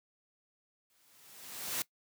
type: noise with exponential growth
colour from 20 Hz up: white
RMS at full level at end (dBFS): -33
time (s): 0.9-1.82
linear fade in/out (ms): 1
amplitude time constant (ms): 200
effects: noise-tail reverb RT60 0.1 s tail -20 dB re dry + high-pass 100 Hz 12 dB/octave